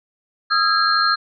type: tone cluster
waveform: sine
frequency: 1257 / 1349 / 1638 / 4191 Hz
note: D#6 / E6 / G#6 / C8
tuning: +17 / +40 / -24 / +2 cents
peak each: -20 dBFS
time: 0.5-1.16 s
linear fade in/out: 20 ms
effects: none